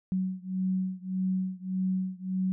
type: beating tone pair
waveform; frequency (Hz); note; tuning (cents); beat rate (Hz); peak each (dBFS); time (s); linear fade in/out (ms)
sine; 186.2 / 187.9; F#3 / F#3; +11 / +27; 1.7; -30 / -31; 0.12-2.52; 0
effects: none